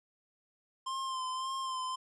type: tone with vibrato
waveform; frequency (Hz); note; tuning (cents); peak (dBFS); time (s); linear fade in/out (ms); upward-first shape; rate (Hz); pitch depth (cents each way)
square; 1046.5; C6; 0; -35; 0.86-1.96; 10; sine; 1.8; 33
effects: resampled to 22050 Hz